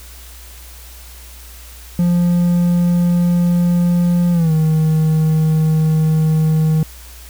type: tone with pitch glide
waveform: triangle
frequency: 174.61 to 157.37 Hz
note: F3 to D#3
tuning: 0 to +20 cents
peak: -9 dBFS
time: 1.99-6.83 s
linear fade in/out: 2 ms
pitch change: -180 cents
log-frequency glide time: 4.32-4.52 s
effects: added 60 Hz sine -36 dBFS peak until 7.29 s + white hiss -40 dBFS RMS until 7.29 s